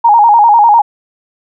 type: tone with vibrato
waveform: sine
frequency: 880 Hz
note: A5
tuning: in tune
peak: -3 dBFS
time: 0.04-0.82 s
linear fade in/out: 10 ms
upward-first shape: square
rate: 10 Hz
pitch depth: 100 cents each way
effects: none